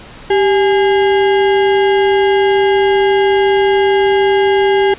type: tone with sample-and-hold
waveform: sine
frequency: 392 Hz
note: G4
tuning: in tune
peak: -8 dBFS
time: 0.3-4.94 s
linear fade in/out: 5 ms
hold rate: 1225 Hz
effects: pink hiss -35 dBFS RMS until 4.98 s + resampled to 8000 Hz